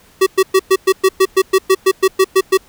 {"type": "tone bursts", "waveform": "square", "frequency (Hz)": 380.6, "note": "F#4", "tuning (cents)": 49, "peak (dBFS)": -8, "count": 15, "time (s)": [0.21, 2.575], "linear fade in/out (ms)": 10, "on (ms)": 55, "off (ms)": 110, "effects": ["pink hiss -48 dBFS RMS until 2.68 s"]}